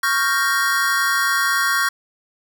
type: chord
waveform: square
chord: G half-diminished seventh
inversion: second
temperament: equal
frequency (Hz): 1108.7 / 1396.9 / 1568 / 1864.7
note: Db6 / F6 / G6 / Bb6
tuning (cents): 0 / 0 / 0 / 0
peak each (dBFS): -23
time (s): 0.03-1.89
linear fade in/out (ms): 5
effects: none